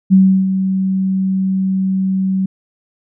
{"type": "tone with ADSR envelope", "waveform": "sine", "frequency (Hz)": 190.2, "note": "F#3", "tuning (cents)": 48, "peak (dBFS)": -4, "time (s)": [0.1, 2.46], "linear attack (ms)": 30, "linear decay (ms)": 330, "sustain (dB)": -9, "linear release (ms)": 6, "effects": []}